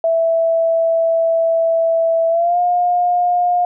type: tone with pitch glide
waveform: sine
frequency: 659.3 to 710.7 Hz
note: E5 to F5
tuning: 0 to +30 cents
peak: -12 dBFS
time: 0.04-3.65 s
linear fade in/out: 2 ms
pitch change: +130 cents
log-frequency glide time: 2.29-2.59 s
effects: none